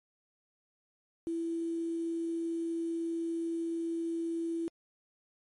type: tone with quantisation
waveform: sine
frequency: 332.6 Hz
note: E4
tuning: 16 cents sharp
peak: -31 dBFS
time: 1.27-4.68 s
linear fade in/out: 0 ms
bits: 9
effects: MP3 48 kbps